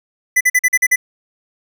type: tone bursts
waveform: square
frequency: 2000 Hz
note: B6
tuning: 21 cents sharp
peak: -10 dBFS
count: 7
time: 0.36-0.96 s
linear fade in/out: 10 ms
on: 48 ms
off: 44 ms
effects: none